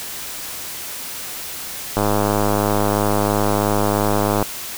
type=click train; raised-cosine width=1 ms; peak=-4 dBFS; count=254; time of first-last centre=1.97-4.426 s; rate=103 Hz; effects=white hiss -30 dBFS RMS until 4.77 s